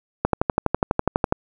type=click train; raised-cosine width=1 ms; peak=-3 dBFS; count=14; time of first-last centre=0.25-1.324 s; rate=12.1 Hz; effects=none